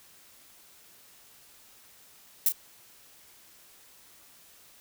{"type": "noise with echo", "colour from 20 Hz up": "violet", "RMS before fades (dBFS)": -22, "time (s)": [2.46, 2.49], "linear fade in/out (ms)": 2, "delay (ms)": 32, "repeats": 1, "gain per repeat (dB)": -9, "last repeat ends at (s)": 2.522, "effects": ["white hiss -56 dBFS RMS until 4.8 s"]}